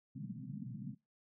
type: band-pass noise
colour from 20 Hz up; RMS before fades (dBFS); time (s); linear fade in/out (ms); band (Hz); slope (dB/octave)
pink; -45; 0.15-0.95; 10; 120 to 260; 96
effects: noise-tail reverb RT60 0.2 s tail -20 dB re dry